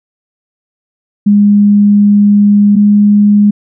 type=tone pair in turn; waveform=sine; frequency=204.9 / 206.2 Hz; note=G#3 / G#3; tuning=-23 / -12 cents; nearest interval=unison; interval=11 cents; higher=second; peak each=-3 dBFS; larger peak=neither; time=1.26-2.76 / 2.76-3.51 s; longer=first; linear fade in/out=10 ms; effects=none